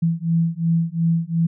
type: beating tone pair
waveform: sine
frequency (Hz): 164.81 / 167.61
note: E3 / E3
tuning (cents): 0 / +29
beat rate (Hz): 2.8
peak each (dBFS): -20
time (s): 0.02-1.47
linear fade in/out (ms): 10
effects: none